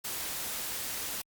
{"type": "noise", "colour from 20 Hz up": "white", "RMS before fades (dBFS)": -36, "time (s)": [0.04, 1.22], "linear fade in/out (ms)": 10, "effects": ["Opus 48 kbps"]}